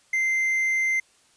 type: tone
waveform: triangle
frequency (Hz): 2082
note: C7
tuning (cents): -9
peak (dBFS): -19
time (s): 0.13-1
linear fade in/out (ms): 5
effects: white hiss -60 dBFS RMS until 1.36 s + resampled to 22050 Hz